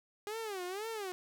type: tone with vibrato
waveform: sawtooth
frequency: 402.4 Hz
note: G4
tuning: 45 cents sharp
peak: -34 dBFS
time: 0.27-1.12 s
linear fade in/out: 0 ms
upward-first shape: sine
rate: 2 Hz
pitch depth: 210 cents each way
effects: none